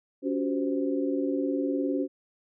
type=tone cluster; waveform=sine; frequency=281 / 360.7 / 380.3 / 518 Hz; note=C#4 / F#4 / F#4 / C5; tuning=+24 / -44 / +48 / -17 cents; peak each=-27 / -34 / -33 / -33 dBFS; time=0.22-2.08 s; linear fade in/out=50 ms; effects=none